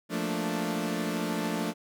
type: chord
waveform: sawtooth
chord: Bb major seventh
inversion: second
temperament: equal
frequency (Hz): 174.61 / 220 / 233.1 / 293.7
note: F3 / A3 / Bb3 / D4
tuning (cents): 0 / 0 / 0 / 0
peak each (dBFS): -30 / -29 / -34 / -30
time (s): 0.09-1.74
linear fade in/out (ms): 50
effects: none